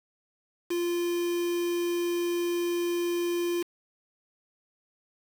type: tone with quantisation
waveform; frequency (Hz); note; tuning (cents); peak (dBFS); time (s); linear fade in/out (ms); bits
triangle; 347; F4; -11; -24; 0.7-3.63; 10; 6
effects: none